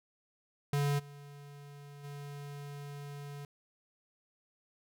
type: tone with level steps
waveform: square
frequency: 143.3 Hz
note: D3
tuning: 42 cents flat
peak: -29 / -49 / -43 dBFS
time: 0.73-3.45 s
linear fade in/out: 2 ms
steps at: 0.98 / 2.03 s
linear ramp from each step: 20 ms
effects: none